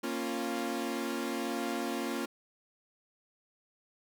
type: chord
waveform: sawtooth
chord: Bb minor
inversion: none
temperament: equal with one note detuned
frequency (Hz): 233.1 / 274.8 / 349.2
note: Bb3 / Db4 / F4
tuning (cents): 0 / -15 / 0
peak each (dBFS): -33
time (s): 0.03-2.26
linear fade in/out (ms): 10
effects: none